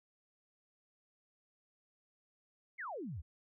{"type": "exponential sweep", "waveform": "sine", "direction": "down", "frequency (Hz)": [2278, 65.9], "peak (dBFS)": -40, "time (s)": [2.78, 3.22], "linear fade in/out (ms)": 20, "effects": []}